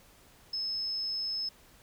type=tone; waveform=sine; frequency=5200 Hz; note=E8; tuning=24 cents flat; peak=-31 dBFS; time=0.53-1.49 s; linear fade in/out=5 ms; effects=pink hiss -59 dBFS RMS until 1.82 s